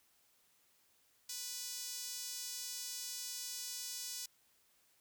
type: tone with high-pass filter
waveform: sawtooth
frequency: 493.9 Hz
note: B4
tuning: in tune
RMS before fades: -44 dBFS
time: 1.29-4.26 s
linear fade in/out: 5 ms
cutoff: 5500 Hz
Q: 1.5
effects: white hiss -72 dBFS RMS until 5 s